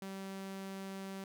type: tone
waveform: sawtooth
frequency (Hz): 193.4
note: G3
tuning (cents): -23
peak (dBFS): -38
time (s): 0.02-1.24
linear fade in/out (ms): 2
effects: none